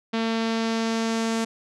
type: tone with low-pass filter sweep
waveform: sawtooth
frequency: 226.1 Hz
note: A3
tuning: 47 cents sharp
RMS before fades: -25 dBFS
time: 0.13-1.45 s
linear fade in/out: 10 ms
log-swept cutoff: 3900 to 7600 Hz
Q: 1.5
effects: none